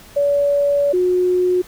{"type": "tone pair in turn", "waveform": "sine", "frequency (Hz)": [571, 362.5], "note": ["D5", "F#4"], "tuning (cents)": [-49, -35], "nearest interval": "minor sixth", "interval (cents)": 786, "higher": "first", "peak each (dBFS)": -13, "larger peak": "neither", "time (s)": [[0.16, 0.93], [0.93, 1.62]], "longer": "first", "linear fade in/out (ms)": 10, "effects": ["pink hiss -43 dBFS RMS until 1.67 s"]}